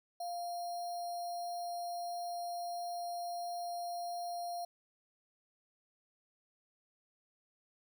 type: tone with sample-and-hold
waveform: sine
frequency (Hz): 698.5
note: F5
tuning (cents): 0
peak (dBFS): -37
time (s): 0.2-4.65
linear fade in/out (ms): 5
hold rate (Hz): 4900
effects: none